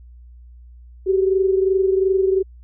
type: tone pair together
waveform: sine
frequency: 379.9 / 402.7 Hz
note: F#4 / G4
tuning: +46 / +47 cents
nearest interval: minor second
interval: 101 cents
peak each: -15 / -22 dBFS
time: 1.06-2.43 s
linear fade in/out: 20 ms
effects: added 60 Hz sine -40 dBFS peak until 2.63 s